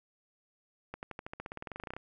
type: accelerating click train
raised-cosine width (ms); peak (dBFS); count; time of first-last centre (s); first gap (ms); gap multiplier
0.5; -25; 20; 0.94-1.966; 89; 0.94
effects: none